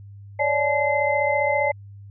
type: tone cluster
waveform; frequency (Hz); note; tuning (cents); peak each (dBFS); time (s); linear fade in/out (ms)
sine; 560 / 595 / 856 / 2065; C#5 / D5 / A5 / C7; +18 / +22 / -48 / -23; -24; 0.39-1.72; 10
effects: added 100 Hz sine -39 dBFS peak until 2.1 s